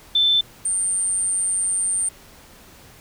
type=tone pair in turn; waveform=sine; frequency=3534 / 8905 Hz; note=A7 / C#9; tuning=+7 / +7 cents; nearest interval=octave + major third; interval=1600 cents; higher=second; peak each=-14 / -19 dBFS; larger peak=first; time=0.15-0.41 / 0.65-2.09 s; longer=second; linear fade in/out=5 ms; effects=pink hiss -47 dBFS RMS until 3 s